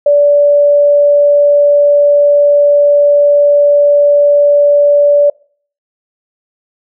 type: tone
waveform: sine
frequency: 579 Hz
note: D5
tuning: 25 cents flat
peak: -4 dBFS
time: 0.06-5.3 s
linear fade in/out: 5 ms
effects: noise-tail reverb RT60 0.5 s tail -25 dB re dry